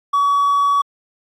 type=tone; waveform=triangle; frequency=1133 Hz; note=C#6; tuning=37 cents sharp; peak=-10 dBFS; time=0.13-0.82 s; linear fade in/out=10 ms; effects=tanh soft clip ceiling -7 dBFS + AAC 48 kbps